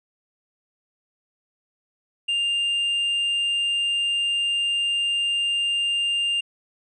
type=tone; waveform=triangle; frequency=2800 Hz; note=F7; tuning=4 cents sharp; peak=-19 dBFS; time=2.28-6.41 s; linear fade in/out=10 ms; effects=resampled to 22050 Hz